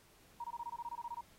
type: tone bursts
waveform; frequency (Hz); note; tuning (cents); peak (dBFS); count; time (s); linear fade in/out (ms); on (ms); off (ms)
sine; 945; A#5; +23; -39; 13; 0.4-1.21; 5; 42; 22
effects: pink hiss -65 dBFS RMS until 1.38 s + AAC 48 kbps